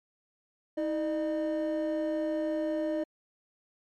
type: tone pair together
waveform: triangle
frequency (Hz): 319.1 / 606.4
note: D#4 / D#5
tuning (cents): +44 / -45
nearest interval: major seventh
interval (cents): 1111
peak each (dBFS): -28 / -28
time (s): 0.77-3.04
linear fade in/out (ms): 10
effects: tanh soft clip ceiling -21 dBFS + MP3 64 kbps